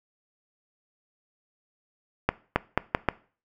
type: accelerating click train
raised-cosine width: 0.5 ms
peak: -5 dBFS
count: 5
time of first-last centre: 2.29-3.087 s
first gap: 270 ms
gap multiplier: 0.8
effects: noise-tail reverb RT60 0.4 s tail -20 dB re dry